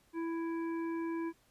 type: harmonic tone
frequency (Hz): 331.3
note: E4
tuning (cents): +9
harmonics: 1 / 3 / 5 / 7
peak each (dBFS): -34 / -45 / -51 / -54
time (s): 0.13-1.33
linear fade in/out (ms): 50
effects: pink hiss -69 dBFS RMS until 1.5 s + resampled to 32000 Hz